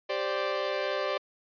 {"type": "chord", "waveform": "sawtooth", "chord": "G suspended fourth", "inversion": "none", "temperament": "equal", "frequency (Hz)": [392, 523.3, 587.3], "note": ["G4", "C5", "D5"], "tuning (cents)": [0, 0, 0], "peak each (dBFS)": [-31, -29, -27], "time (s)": [0.09, 1.18], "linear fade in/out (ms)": 10, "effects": ["resampled to 11025 Hz"]}